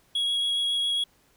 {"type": "tone with vibrato", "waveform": "triangle", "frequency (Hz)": 3322, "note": "G#7", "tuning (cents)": 0, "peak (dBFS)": -22, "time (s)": [0.15, 1.04], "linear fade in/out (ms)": 5, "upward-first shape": "sine", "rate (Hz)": 7.3, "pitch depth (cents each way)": 9, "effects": ["pink hiss -63 dBFS RMS until 1.36 s"]}